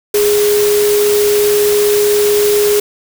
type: tone in noise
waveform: sine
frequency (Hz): 415.1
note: G#4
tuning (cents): -1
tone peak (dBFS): -9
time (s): 0.14-2.8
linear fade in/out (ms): 5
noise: white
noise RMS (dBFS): -19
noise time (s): 0.14-2.8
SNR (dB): +7
effects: none